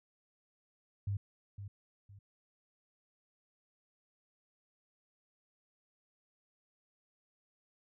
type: tone with echo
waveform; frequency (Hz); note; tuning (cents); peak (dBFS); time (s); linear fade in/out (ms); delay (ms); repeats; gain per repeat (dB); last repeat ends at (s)
sine; 100; G2; +35; -32; 1.07-1.17; 5; 510; 2; -10; 2.19
effects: none